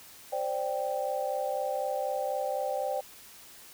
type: chord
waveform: sine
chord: C suspended second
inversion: none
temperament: equal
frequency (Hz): 523.3 / 587.3 / 784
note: C5 / D5 / G5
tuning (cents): 0 / 0 / 0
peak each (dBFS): -33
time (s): 0.32-3.01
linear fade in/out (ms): 10
effects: white hiss -51 dBFS RMS until 3.73 s